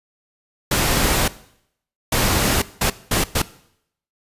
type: noise bursts at uneven times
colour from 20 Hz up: pink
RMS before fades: -18 dBFS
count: 5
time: 0.71-1.28 / 2.12-2.62 / 2.81-2.9 / 3.11-3.24 / 3.35-3.42 s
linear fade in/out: 5 ms
effects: noise-tail reverb RT60 0.7 s tail -18 dB re dry + resampled to 32000 Hz